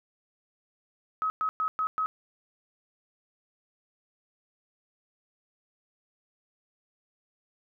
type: tone bursts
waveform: sine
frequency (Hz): 1276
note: D#6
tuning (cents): +43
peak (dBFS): -25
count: 5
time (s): 1.22-2.06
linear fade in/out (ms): 0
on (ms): 80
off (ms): 110
effects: none